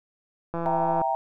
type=click train; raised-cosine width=1 ms; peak=-17 dBFS; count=81; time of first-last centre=0.54-1.016 s; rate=168 Hz
type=chord; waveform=sine; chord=E diminished; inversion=none; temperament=equal; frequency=659.3 / 784 / 932.3 Hz; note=E5 / G5 / Bb5; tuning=0 / 0 / 0 cents; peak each=-28 / -26 / -27 dBFS; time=0.66-1.15 s; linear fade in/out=0 ms
effects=none